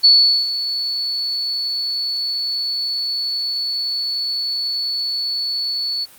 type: tone with ADSR envelope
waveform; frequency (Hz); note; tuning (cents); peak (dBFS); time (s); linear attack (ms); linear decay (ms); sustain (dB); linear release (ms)
sine; 4435; C#8; 0; -6; 0.03-6.06; 19; 410; -13; 32
effects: white hiss -45 dBFS RMS until 6.18 s + Opus 48 kbps